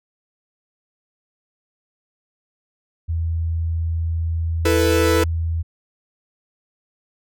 sine tone, 82.41 Hz, E2, in tune, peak -19 dBFS, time 3.08-5.63 s, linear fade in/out 20 ms
45% pulse chord, E suspended fourth, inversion none, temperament equal, 329.6 / 440 / 493.9 Hz, E4 / A4 / B4, 0 / 0 / 0 cents, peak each -20 dBFS, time 4.65-5.24 s, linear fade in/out 5 ms
effects none

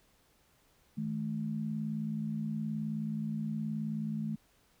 sine tone pair together, 157.02 / 216 Hz, D#3 / A3, +16 / -32 cents, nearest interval tritone, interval 552 cents, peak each -37 / -34 dBFS, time 0.97-4.36 s, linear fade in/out 10 ms, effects pink hiss -68 dBFS RMS until 4.8 s

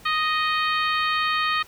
harmonic tone, 622.3 Hz, D#5, in tune, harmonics 2 / 3 / 4 / 5 / 6 / 7, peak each -23 / -27 / -29 / -31 / -33 / -34 dBFS, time 0.05-1.63 s, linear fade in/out 10 ms, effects pink hiss -49 dBFS RMS until 1.67 s

